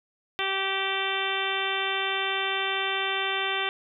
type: harmonic tone with a mistuned harmonic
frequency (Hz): 387.7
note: G4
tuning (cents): -19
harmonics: 1 / 2 / 3 / 4 / 5 / 6 / 7 / 8 / 9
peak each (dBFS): -34 / -34 / -34 / -34 / -34 / -34 / -34 / -34 / -34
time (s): 0.39-3.69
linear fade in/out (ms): 0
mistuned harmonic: 9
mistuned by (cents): +27
effects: none